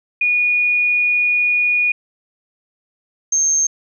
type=tone pair in turn; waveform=sine; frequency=2452 / 6378 Hz; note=D#7 / G8; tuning=-26 / +29 cents; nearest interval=octave + perfect fourth; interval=1655 cents; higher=second; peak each=-13 dBFS; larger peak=neither; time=0.21-1.92 / 3.32-3.67 s; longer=first; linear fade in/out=5 ms; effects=none

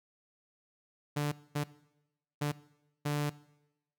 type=tone bursts at uneven times; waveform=sawtooth; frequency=146.83 Hz; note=D3; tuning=in tune; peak=-26 dBFS; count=4; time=1.16-1.32 / 1.55-1.64 / 2.41-2.52 / 3.05-3.3 s; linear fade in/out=10 ms; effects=noise-tail reverb RT60 0.9 s tail -20 dB re dry

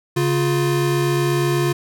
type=tone pair together; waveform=square; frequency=139.9 / 351.5 Hz; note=C#3 / F4; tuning=+16 / +11 cents; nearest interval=octave + major third; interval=1595 cents; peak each=-20 dBFS; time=0.16-1.73 s; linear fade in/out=10 ms; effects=none

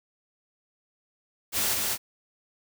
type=noise with echo; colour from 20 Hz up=white; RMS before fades=-26 dBFS; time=1.52-1.78 s; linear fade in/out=50 ms; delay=200 ms; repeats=1; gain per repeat=-2 dB; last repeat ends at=1.98 s; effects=none

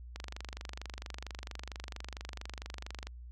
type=click train; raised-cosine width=0.2 ms; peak=-24 dBFS; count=72; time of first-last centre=0.16-3.07 s; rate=24.4 Hz; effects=added 60 Hz sine -45 dBFS peak until 3.31 s

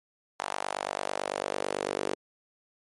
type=tone with high-pass filter sweep; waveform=sawtooth; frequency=49.02 Hz; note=G1; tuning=1 cent sharp; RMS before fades=-33 dBFS; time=0.39-2.15 s; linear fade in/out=10 ms; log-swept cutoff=830 to 410 Hz; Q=2.2; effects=MP3 48 kbps

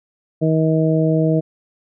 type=harmonic tone; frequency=158.9 Hz; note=D#3; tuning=37 cents sharp; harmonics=1 / 2 / 3 / 4; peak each=-16 / -19 / -21 / -22 dBFS; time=0.41-1.41 s; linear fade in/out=20 ms; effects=none

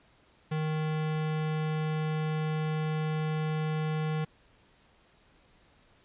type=tone; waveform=square; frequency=155.56 Hz; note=D#3; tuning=in tune; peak=-29 dBFS; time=0.51-4.25 s; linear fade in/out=10 ms; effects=pink hiss -63 dBFS RMS until 6.04 s + resampled to 8000 Hz

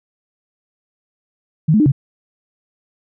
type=tone with pitch steps; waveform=sine; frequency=156.1 / 214.9 / 302.4 / 137 Hz; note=D#3 / A3 / D#4 / C#3; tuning=+6 / -41 / -49 / -20 cents; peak=-9 dBFS; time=1.68-1.92 s; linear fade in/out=10 ms; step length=60 ms; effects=none

